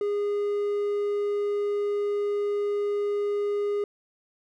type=tone; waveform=triangle; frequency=410 Hz; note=G#4; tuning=22 cents flat; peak=-22 dBFS; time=0.01-3.84 s; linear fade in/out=2 ms; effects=none